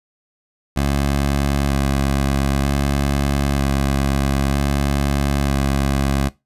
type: tone with vibrato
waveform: 15% pulse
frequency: 69.3 Hz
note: C#2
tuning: in tune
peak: -10 dBFS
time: 0.76-6.29 s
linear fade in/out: 10 ms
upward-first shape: square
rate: 0.53 Hz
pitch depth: 17 cents each way
effects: noise-tail reverb RT60 0.2 s tail -18 dB re dry + resampled to 32000 Hz